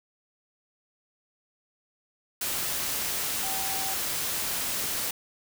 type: tone in noise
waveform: sine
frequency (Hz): 773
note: G5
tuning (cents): -24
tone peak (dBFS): -36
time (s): 3.43-3.94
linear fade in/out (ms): 5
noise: white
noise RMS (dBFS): -30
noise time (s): 2.41-5.11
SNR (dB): -9
effects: none